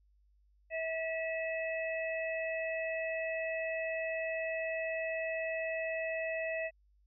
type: harmonic tone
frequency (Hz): 648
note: E5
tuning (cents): -30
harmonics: 1 / 3 / 4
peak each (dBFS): -35 / -40 / -41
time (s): 0.7-6.71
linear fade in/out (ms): 50
effects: added 50 Hz sine -65 dBFS peak until 7.06 s